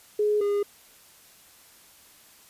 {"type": "tone pair in turn", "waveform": ["sine", "triangle"], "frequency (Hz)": [419.3, 407.6], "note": ["G#4", "G#4"], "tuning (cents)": [17, -32], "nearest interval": "unison", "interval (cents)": 49, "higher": "first", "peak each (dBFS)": -20, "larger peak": "neither", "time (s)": [[0.19, 0.41], [0.41, 0.63]], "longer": "neither", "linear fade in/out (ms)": 5, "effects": ["white hiss -54 dBFS RMS until 2.49 s", "resampled to 32000 Hz"]}